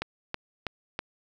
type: click train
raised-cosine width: 0.3 ms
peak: -14 dBFS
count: 4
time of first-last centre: 0.02-0.991 s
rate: 3.09 Hz
effects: 9-bit

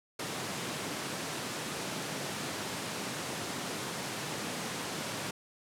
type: high-pass noise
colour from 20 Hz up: pink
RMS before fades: -37 dBFS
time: 0.19-5.31 s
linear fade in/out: 5 ms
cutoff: 130 Hz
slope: 24 dB/octave
effects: low-pass 10000 Hz 12 dB/octave

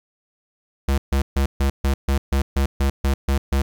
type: tone bursts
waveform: square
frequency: 68.5 Hz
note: C#2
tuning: 20 cents flat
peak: -17 dBFS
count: 12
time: 0.88-3.62 s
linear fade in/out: 5 ms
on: 100 ms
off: 140 ms
effects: 9-bit

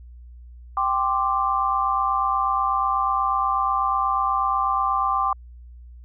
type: chord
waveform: sine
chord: G suspended fourth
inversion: none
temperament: equal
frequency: 784 / 1046.5 / 1174.7 Hz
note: G5 / C6 / D6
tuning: 0 / 0 / 0 cents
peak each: -25 / -24 / -22 dBFS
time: 0.77-5.33 s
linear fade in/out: 2 ms
effects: added 60 Hz sine -40 dBFS peak until 6.04 s

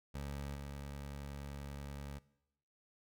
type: tone with level steps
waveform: 20% pulse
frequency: 70.5 Hz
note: C#2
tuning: 30 cents sharp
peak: -36 / -39 dBFS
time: 0.14-2.19 s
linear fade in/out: 10 ms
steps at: 0.55 s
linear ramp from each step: 5 ms
effects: noise-tail reverb RT60 0.9 s tail -21 dB re dry

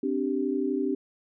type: chord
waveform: sine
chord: C suspended second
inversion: none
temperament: equal with one note detuned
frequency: 261.6 / 293.7 / 389.5 Hz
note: C4 / D4 / G4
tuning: 0 / 0 / -11 cents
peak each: -29 dBFS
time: 0.03-0.95 s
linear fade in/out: 5 ms
effects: none

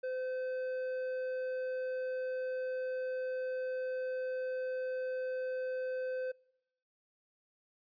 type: tone with hard clipping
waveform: triangle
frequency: 513 Hz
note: C5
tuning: 34 cents flat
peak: -36 dBFS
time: 0.03-6.32 s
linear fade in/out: 10 ms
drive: 10 dB
effects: noise-tail reverb RT60 0.9 s tail -26 dB re dry + resampled to 11025 Hz

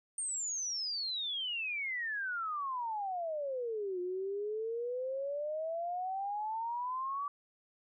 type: exponential two-way sweep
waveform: sine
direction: down then up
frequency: 8870 to 354.2 to 1157 Hz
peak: -34 dBFS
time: 0.18-7.28 s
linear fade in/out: 2 ms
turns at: 4 s
effects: none

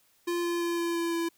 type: tone with pitch steps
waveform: square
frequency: 346.5 / 344.3 / 342.1 / 340 / 337.8 / 335.7 Hz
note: F4 / F4 / F4 / F4 / E4 / E4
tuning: -14 / -25 / -36 / -46 / +42 / +32 cents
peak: -28 dBFS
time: 0.27-1.29 s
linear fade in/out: 10 ms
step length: 170 ms
effects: white hiss -66 dBFS RMS until 1.37 s

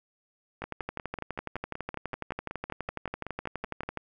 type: two click trains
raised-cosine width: 0.5 ms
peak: -21 / -18 dBFS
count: 18 / 41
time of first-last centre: 0.62-3.834 / 0.64-3.973 s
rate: 5.29 / 12 Hz
effects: none

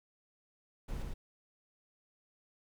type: noise with echo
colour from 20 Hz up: brown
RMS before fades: -38 dBFS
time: 0.88-1.03 s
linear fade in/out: 10 ms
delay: 110 ms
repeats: 1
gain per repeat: -2 dB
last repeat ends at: 1.14 s
effects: none

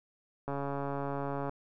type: click train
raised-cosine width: 1 ms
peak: -22 dBFS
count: 143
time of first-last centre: 0.48-1.494 s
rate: 140 Hz
effects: none

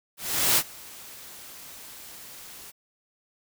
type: noise with ADSR envelope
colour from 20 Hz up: white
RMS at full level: -20 dBFS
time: 0.17-2.72 s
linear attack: 400 ms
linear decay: 58 ms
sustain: -24 dB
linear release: 24 ms
effects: none

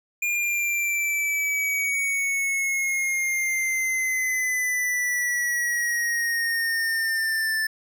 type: exponential sweep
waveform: square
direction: down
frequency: 2418 to 1759 Hz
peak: -23 dBFS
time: 0.22-7.67 s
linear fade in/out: 5 ms
effects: none

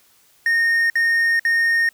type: tone bursts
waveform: triangle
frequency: 1843 Hz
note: A#6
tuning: 20 cents flat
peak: -13 dBFS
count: 3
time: 0.46-1.89 s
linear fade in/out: 2 ms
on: 440 ms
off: 55 ms
effects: white hiss -56 dBFS RMS until 1.93 s

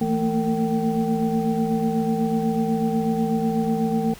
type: tone cluster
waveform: sine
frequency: 165 / 222.2 / 230.3 / 454.2 / 771 Hz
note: E3 / A3 / A#3 / A#4 / G5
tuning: +2 / +17 / -21 / -45 / -29 cents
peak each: -28 / -22 / -28 / -27 / -29 dBFS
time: 0.01-4.14 s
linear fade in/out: 5 ms
effects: pink hiss -44 dBFS RMS until 4.19 s

